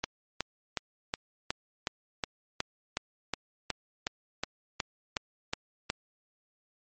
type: click train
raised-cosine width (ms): 0.2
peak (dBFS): -12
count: 17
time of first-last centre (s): 0.04-5.901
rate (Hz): 2.73
effects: MP3 32 kbps